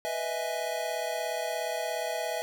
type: chord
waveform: square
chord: E major seventh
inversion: second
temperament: equal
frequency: 493.9 / 622.3 / 659.3 / 830.6 Hz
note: B4 / D#5 / E5 / G#5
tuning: 0 / 0 / 0 / 0 cents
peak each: -39 / -37 / -34 / -38 dBFS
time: 0.05-2.42 s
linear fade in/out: 0 ms
effects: none